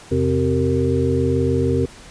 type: tone cluster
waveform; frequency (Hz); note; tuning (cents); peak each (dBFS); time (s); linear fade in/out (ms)
sine; 85.4 / 132.3 / 260.6 / 382.7 / 461.5; F2 / C3 / C4 / G4 / A#4; -38 / +20 / -7 / -42 / -17; -22; 0.11-1.86; 10
effects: pink hiss -42 dBFS RMS until 2.1 s + resampled to 22050 Hz

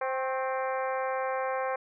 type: harmonic tone with a mistuned harmonic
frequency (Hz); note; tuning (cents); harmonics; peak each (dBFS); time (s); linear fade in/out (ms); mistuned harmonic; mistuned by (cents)
261.6; C4; 0; 2 / 3 / 4 / 5 / 6 / 7 / 8 / 9; -31 / -34 / -35 / -42 / -40 / -44 / -45 / -47; 0.01-1.76; 5; 4; +40
effects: none

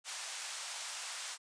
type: band-pass noise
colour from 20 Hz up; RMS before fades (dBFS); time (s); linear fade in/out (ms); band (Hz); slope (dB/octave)
white; -43; 0.04-1.38; 50; 690 to 9000; 24
effects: resampled to 22050 Hz

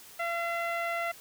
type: tone with low-pass filter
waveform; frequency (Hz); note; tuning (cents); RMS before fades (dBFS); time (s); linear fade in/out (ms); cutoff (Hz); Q
sawtooth; 681; F5; -44; -32; 0.19-1.12; 10; 2200; 2.5
effects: white hiss -51 dBFS RMS until 1.2 s

